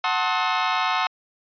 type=chord; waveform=sawtooth; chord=F# diminished seventh; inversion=none; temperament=just; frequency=740 / 888 / 1065.6 / 1278.7 Hz; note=F#5 / A5 / C6 / Eb6; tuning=0 / +16 / +31 / +47 cents; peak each=-22 / -23 / -22 / -22 dBFS; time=0.04-1.07 s; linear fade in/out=2 ms; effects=resampled to 11025 Hz